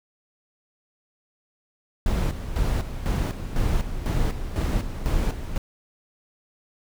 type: noise with tremolo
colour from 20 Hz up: brown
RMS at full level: -22 dBFS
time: 2.06-5.58 s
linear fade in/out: 2 ms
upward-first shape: square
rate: 2 Hz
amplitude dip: 65%
effects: none